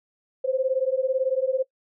sine beating tone pair, 515 / 533 Hz, C5 / C5, -28 / +32 cents, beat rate 18 Hz, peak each -24 dBFS, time 0.44-1.63 s, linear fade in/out 10 ms, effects noise-tail reverb RT60 0.1 s tail -21 dB re dry

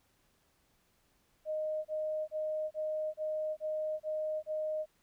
sine tone bursts, 619 Hz, D#5, 9 cents flat, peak -32 dBFS, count 8, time 1.45-4.86 s, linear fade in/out 50 ms, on 400 ms, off 30 ms, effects pink hiss -72 dBFS RMS until 5.02 s

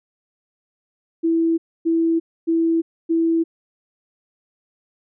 sine tone bursts, 329.6 Hz, E4, in tune, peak -15 dBFS, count 4, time 1.23-3.44 s, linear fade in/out 20 ms, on 350 ms, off 270 ms, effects none

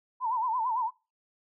sine tone with vibrato, 949 Hz, A#5, 31 cents sharp, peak -26 dBFS, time 0.2-0.91 s, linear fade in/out 50 ms, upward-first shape sine, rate 8.9 Hz, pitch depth 140 cents each way, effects noise-tail reverb RT60 0.3 s tail -24 dB re dry

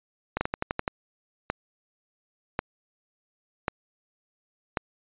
two click trains, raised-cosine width 0.5 ms, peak -10 / -11 dBFS, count 5 / 7, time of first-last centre 0.41-4.772 / 0.37-0.878 s, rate 0.917 / 11.8 Hz, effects resampled to 8000 Hz

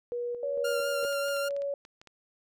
sine tone with tremolo, 481.8 Hz, B4, 43 cents flat, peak -30 dBFS, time 0.12-1.05 s, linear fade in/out 0 ms, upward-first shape square, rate 2.2 Hz, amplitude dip 50%
sine tone, 563 Hz, C#5, 27 cents sharp, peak -29 dBFS, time 0.43-1.74 s, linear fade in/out 2 ms
sawtooth tone with vibrato, 1396.9 Hz, F6, in tune, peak -29 dBFS, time 0.64-1.49 s, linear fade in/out 10 ms, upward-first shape sine, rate 5 Hz, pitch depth 18 cents each way
clicks, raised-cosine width 0.2 ms, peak -33 dBFS, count 10, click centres 1.04 / 1.128 / 1.284 / 1.367 / 1.508 / 1.565 / 1.62 / 1.851 / 2.015 / 2.073 s
effects none

